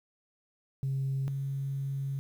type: tone pair in turn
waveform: sine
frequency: 135.2 / 137.25 Hz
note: C#3 / C#3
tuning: -43 / -17 cents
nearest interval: unison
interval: 26 cents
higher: second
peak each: -27 / -30 dBFS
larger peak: first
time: 0.83-1.28 / 1.28-2.19 s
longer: second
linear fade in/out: 0 ms
effects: tanh soft clip ceiling -25 dBFS + 10-bit